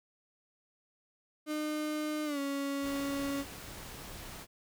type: tone with pitch glide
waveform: 35% pulse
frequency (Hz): 304.2 to 279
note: D#4 to C#4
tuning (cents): -39 to +11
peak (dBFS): -31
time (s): 1.46-3.45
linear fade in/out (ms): 50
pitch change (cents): -150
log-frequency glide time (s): 2.25-2.39
type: noise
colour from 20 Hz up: pink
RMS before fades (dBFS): -46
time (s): 2.81-4.47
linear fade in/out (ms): 50
effects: none